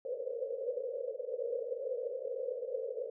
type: band-pass noise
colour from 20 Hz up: pink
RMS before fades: -38 dBFS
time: 0.05-3.1 s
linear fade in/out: 2 ms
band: 470 to 540 Hz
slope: 96 dB/octave
effects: none